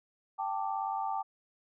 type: chord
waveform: sine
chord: G suspended second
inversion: none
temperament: just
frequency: 784 / 882 / 1176 Hz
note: G5 / A5 / D6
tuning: 0 / +4 / +2 cents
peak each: -34 / -35 / -39 dBFS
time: 0.38-1.23 s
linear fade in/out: 20 ms
effects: none